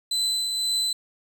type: tone with tremolo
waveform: 35% pulse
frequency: 4026 Hz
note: B7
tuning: 33 cents sharp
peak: -20 dBFS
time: 0.11-0.93 s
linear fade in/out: 5 ms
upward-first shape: triangle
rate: 1.9 Hz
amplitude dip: 40%
effects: none